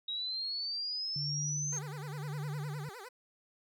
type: exponential sweep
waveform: sine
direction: up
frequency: 3800 to 6430 Hz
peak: -34 dBFS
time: 0.08-1.79 s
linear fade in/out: 5 ms
type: tone with tremolo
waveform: sine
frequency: 146.83 Hz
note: D3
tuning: in tune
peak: -35 dBFS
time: 1.16-2.89 s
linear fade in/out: 2 ms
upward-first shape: sine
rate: 0.93 Hz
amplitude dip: 45%
type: tone with vibrato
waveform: 15% pulse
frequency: 440 Hz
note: A4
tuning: in tune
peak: -39 dBFS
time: 1.72-3.09 s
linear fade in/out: 10 ms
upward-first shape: sine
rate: 9.8 Hz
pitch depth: 250 cents each way
effects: none